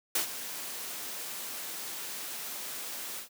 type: noise with ADSR envelope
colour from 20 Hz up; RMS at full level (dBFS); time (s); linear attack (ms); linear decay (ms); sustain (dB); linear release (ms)
white; -27; 0.15-3.29; 5; 110; -12; 110
effects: high-pass 200 Hz 12 dB/octave